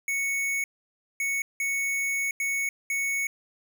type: tone bursts at uneven times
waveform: square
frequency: 2217 Hz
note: C#7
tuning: in tune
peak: -26 dBFS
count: 5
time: 0.08-0.64 / 1.2-1.42 / 1.6-2.31 / 2.4-2.69 / 2.9-3.27 s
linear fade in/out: 2 ms
effects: none